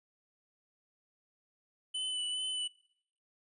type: tone with vibrato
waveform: square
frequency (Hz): 3000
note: F#7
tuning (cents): +23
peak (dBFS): -34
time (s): 1.94-2.68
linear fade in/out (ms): 10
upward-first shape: sine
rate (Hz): 2.4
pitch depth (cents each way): 21
effects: noise-tail reverb RT60 0.7 s tail -24 dB re dry + resampled to 24000 Hz